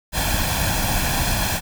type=noise with comb filter; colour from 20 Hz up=pink; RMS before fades=-21 dBFS; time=0.12-1.61 s; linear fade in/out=50 ms; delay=1.2 ms; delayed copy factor=+0.65; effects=none